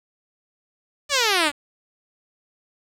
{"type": "exponential sweep", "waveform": "5% pulse", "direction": "down", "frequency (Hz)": [602, 277.2], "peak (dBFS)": -6, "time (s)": [1.09, 1.52], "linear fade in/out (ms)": 50, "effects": ["low-pass 10000 Hz 12 dB/octave", "8-bit"]}